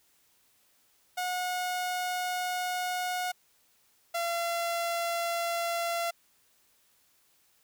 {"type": "tone pair in turn", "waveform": "sawtooth", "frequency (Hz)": [726, 682.1], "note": ["F#5", "F5"], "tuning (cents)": [-33, -41], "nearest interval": "minor second", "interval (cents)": 108, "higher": "first", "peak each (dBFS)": [-26, -25], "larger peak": "second", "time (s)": [[1.17, 3.32], [4.14, 6.11]], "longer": "first", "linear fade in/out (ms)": 10, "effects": ["white hiss -67 dBFS RMS until 7.63 s"]}